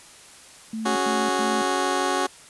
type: tone bursts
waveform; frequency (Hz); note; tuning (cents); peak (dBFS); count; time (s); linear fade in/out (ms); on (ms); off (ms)
sine; 221.3; A3; +10; -27; 3; 0.73-1.62; 5; 230; 100
type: chord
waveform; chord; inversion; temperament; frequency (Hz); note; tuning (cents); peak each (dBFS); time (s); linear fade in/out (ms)
15% pulse; C# suspended fourth; none; just; 277.2 / 369.6 / 415.8; C#4 / F#4 / G#4; 0 / -2 / +2; -21 / -18 / -24; 0.85-2.27; 10
effects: white hiss -47 dBFS RMS until 2.49 s + resampled to 24000 Hz